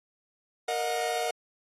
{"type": "chord", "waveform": "45% pulse", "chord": "D# minor", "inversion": "second", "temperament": "equal with one note detuned", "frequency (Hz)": [466.2, 622.3, 724.8], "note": ["A#4", "D#5", "F#5"], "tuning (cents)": [0, 0, -36], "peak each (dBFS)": [-33, -34, -30], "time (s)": [0.68, 1.31], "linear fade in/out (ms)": 5, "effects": ["AAC 32 kbps"]}